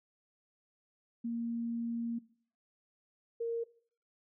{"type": "tone pair in turn", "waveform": "sine", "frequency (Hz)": [233.1, 463.5], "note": ["A#3", "A#4"], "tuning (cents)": [0, -10], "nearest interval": "octave", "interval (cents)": 1190, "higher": "second", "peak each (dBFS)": [-33, -32], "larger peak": "second", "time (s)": [[1.24, 2.19], [3.4, 3.64]], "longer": "first", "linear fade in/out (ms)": 10, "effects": ["noise-tail reverb RT60 0.5 s tail -19 dB re dry"]}